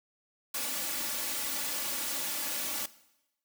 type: noise with comb filter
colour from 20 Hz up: white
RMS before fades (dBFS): -34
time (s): 0.54-2.86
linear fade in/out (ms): 5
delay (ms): 3.5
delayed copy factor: +0.9
effects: noise-tail reverb RT60 0.9 s tail -18 dB re dry + high-pass 100 Hz 12 dB/octave